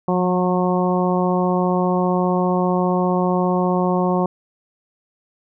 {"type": "harmonic tone with a mistuned harmonic", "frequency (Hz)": 181.5, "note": "F#3", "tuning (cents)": -33, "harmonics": [1, 2, 3, 4, 5, 6], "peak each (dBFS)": [-19, -22, -24, -25, -26, -27], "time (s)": [0.08, 4.26], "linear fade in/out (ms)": 2, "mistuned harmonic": 1, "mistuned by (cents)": -18, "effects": []}